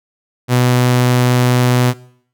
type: tone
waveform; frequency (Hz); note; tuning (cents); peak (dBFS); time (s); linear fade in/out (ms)
sawtooth; 124.3; B2; +12; -6; 0.48-1.94; 50
effects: noise-tail reverb RT60 0.6 s tail -20 dB re dry